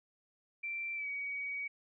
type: tone with pitch glide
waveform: sine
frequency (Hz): 2349 to 2259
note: D7 to C#7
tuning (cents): 0 to +32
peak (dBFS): -36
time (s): 0.63-1.68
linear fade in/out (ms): 10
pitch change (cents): -68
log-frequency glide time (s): 0.95-1.08
effects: none